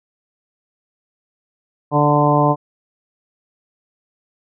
harmonic tone with a mistuned harmonic, 147 Hz, D3, 2 cents sharp, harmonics 1 / 2 / 3 / 4 / 5 / 6 / 7, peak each -17 / -19 / -22 / -19 / -20 / -20 / -19 dBFS, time 1.91-2.56 s, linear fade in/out 50 ms, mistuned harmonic 6, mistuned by +17 cents, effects none

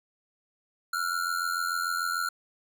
square ring-modulated tone, 1396.9 Hz, F6, in tune, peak -25 dBFS, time 0.93-2.29 s, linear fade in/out 5 ms, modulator 43.4 Hz, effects none

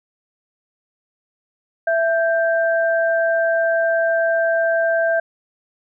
sine tone pair together, 663 / 1574 Hz, E5 / G6, +10 / +7 cents, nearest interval octave + minor third, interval 1497 cents, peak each -16 / -21 dBFS, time 1.87-5.2 s, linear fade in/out 5 ms, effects none

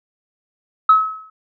sine tone with exponential decay, 1287 Hz, E6, 42 cents flat, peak -4 dBFS, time 0.89-1.3 s, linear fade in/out 5 ms, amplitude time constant 88 ms, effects tanh soft clip ceiling -1 dBFS

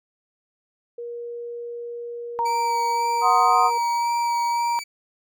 sine tone, 474.5 Hz, A#4, 31 cents sharp, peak -30 dBFS, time 0.98-3.78 s, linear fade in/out 5 ms
sine tone with pitch glide, 932.3 to 943.1 Hz, A#5 to A#5, 0 to +20 cents, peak -20 dBFS, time 2.39-4.79 s, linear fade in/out 0 ms, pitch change +20 cents, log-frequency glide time 2.55-4.12 s
20% pulse tone with vibrato, 2302 Hz, D7, 35 cents flat, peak -27 dBFS, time 2.45-4.84 s, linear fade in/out 10 ms, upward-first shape sine, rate 1.9 Hz, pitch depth 26 cents each way
sine chord, C diminished, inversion second, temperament equal, 740 / 1046.5 / 1244.5 Hz, Gb5 / C6 / Eb6, 0 / 0 / 0 cents, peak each -20 dBFS, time 3.21-3.71 s, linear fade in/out 50 ms
effects none

